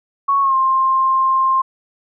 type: tone with pitch glide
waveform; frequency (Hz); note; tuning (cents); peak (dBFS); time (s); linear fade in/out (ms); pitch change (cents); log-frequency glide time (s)
sine; 1108.7 to 1056.8; C#6 to C6; 0 to +17; -12; 0.28-1.62; 10; -83; 0.41-0.55
effects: none